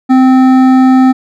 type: tone with hard clipping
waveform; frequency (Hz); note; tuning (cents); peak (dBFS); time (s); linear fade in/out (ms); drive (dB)
sine; 259.6; C4; -13; -5; 0.09-1.13; 20; 11
effects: none